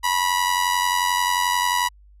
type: tone with amplitude modulation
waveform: sawtooth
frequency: 975 Hz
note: B5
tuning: 23 cents flat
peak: -12 dBFS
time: 0.03-1.89 s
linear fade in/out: 20 ms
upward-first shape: sine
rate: 91.3 Hz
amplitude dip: 65%
effects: added 50 Hz sine -47 dBFS peak until 2.2 s + resampled to 32000 Hz